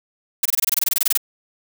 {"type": "noise bursts", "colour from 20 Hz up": "blue", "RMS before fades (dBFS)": -17, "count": 16, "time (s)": [0.43, 1.175], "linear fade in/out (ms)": 5, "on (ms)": 25, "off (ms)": 23, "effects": []}